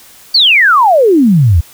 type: exponential sweep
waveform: sine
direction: down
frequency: 4699 to 74 Hz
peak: -4 dBFS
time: 0.34-1.61 s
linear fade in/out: 10 ms
effects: white hiss -39 dBFS RMS until 1.73 s